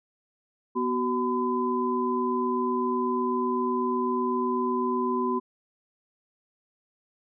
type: tone cluster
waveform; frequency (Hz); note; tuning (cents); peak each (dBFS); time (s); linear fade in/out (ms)
sine; 246.7 / 374.7 / 1012; B3 / F#4 / B5; -2 / +22 / +42; -28; 0.75-5.4; 20
effects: none